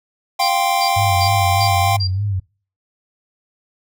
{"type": "chord", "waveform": "square", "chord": "F suspended second", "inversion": "none", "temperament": "equal", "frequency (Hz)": [698.5, 784, 1046.5], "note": ["F5", "G5", "C6"], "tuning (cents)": [0, 0, 0], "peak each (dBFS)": [-21, -18, -23], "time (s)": [0.39, 1.97], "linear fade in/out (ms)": 10}
{"type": "tone bursts", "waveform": "sine", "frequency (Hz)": 4754, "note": "D8", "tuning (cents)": 20, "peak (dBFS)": -20, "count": 5, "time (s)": [0.41, 2.075], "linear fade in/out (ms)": 10, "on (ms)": 77, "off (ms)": 320}
{"type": "tone with vibrato", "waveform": "sine", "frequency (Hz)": 97.8, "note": "G2", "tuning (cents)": -4, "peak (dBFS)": -17, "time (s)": [0.96, 2.4], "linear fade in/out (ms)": 10, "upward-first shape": "sine", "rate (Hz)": 3.3, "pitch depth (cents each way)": 100}
{"effects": ["noise-tail reverb RT60 0.4 s tail -25 dB re dry"]}